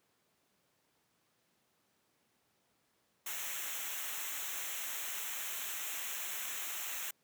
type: noise with comb filter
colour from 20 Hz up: white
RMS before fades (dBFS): -40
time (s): 3.26-7.11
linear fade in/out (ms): 5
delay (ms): 0.21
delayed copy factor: -0.8
effects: pink hiss -75 dBFS RMS until 7.23 s + high-pass 150 Hz 12 dB/octave